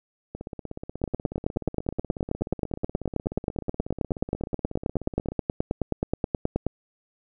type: two click trains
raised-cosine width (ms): 2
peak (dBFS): -10 / -21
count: 54 / 83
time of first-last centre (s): 1.04-6.666 / 0.35-5.32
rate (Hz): 9.42 / 16.5
effects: none